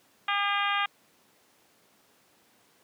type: harmonic tone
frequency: 403.9 Hz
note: G#4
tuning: 48 cents flat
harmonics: 2 / 3 / 4 / 5 / 6 / 7 / 8 / 9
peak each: -32 / -29 / -32 / -34 / -34 / -36 / -36 / -43 dBFS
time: 0.28-0.86 s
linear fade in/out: 5 ms
effects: pink hiss -63 dBFS RMS until 2.83 s + high-pass 200 Hz 12 dB/octave